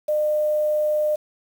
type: tone with quantisation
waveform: sine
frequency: 605 Hz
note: D#5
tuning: 49 cents flat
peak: -18 dBFS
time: 0.08-1.16 s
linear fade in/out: 10 ms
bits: 7
effects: none